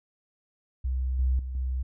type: tone with level steps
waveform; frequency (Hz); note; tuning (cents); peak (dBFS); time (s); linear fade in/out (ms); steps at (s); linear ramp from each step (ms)
sine; 64.3; C2; -30; -25 / -21 / -31 / -26; 0.84-1.83; 10; 1.19 / 1.39 / 1.55; 2
effects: none